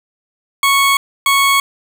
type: tone pair in turn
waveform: 20% pulse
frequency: 1106 / 1106 Hz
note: C#6 / C#6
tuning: -4 / -4 cents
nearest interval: unison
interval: 0 cents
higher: neither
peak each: -5 dBFS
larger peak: neither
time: 0.63-0.97 / 1.26-1.6 s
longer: neither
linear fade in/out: 2 ms
effects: none